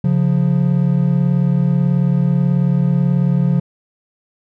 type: tone pair together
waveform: triangle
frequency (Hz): 138.59 / 176.95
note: C#3 / F3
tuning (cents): 0 / +23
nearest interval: major third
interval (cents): 423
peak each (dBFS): -13 / -13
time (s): 0.04-3.6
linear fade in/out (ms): 5
effects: none